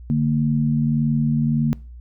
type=tone pair together; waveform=sine; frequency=148.32 / 230 Hz; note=D3 / A#3; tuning=+17 / -23 cents; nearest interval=minor sixth; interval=760 cents; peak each=-19 dBFS; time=0.1-1.73 s; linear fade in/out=0 ms; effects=noise-tail reverb RT60 0.4 s tail -23 dB re dry + added 60 Hz sine -36 dBFS peak until 2 s